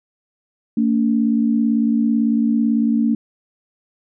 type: tone pair together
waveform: sine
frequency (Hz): 226.6 / 284.6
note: A#3 / C#4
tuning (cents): -49 / +46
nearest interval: major third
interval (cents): 395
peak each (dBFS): -15 / -20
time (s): 0.77-3.15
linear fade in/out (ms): 5
effects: none